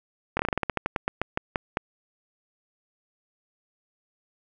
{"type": "slowing click train", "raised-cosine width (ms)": 0.5, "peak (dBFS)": -9, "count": 17, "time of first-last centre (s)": [0.37, 1.771], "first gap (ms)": 23, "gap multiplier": 1.16, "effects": []}